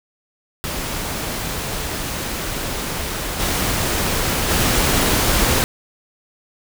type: noise with level steps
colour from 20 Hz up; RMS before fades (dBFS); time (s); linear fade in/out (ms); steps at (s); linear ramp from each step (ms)
pink; -25 / -20 / -17; 0.64-5.64; 0; 3.39 / 4.49; 20
effects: none